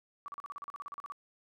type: tone bursts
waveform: sine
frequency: 1150 Hz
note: D6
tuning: 37 cents flat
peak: -39 dBFS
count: 15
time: 0.26-1.121 s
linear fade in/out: 0 ms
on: 21 ms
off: 39 ms
effects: none